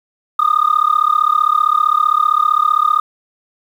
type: tone with amplitude modulation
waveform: sine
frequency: 1225 Hz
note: D#6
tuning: 27 cents flat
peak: -5 dBFS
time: 0.39-3 s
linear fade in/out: 5 ms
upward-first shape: sine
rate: 35.4 Hz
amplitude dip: 100%
effects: tanh soft clip ceiling -5 dBFS + 7-bit